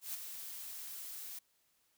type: noise with ADSR envelope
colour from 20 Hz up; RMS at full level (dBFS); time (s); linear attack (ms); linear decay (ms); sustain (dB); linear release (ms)
blue; -39; 0.01-1.39; 130; 17; -7; 6
effects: white hiss -75 dBFS RMS until 1.97 s